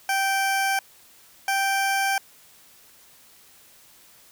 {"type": "tone pair in turn", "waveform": "20% pulse", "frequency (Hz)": [780, 782.9], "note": ["G5", "G5"], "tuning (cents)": [-9, -2], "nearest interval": "unison", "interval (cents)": 7, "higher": "second", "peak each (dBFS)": -16, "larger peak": "neither", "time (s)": [[0.09, 0.79], [1.48, 2.18]], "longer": "neither", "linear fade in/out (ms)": 2, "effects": ["white hiss -53 dBFS RMS until 4.31 s"]}